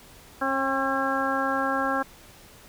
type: harmonic tone with a mistuned harmonic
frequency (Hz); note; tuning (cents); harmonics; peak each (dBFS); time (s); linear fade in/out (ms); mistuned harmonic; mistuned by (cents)
270; C#4; -45; 1 / 2 / 3 / 4 / 5 / 6; -30 / -30 / -30 / -30 / -30 / -30; 0.41-2.03; 10; 3; -20
effects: pink hiss -50 dBFS RMS until 2.68 s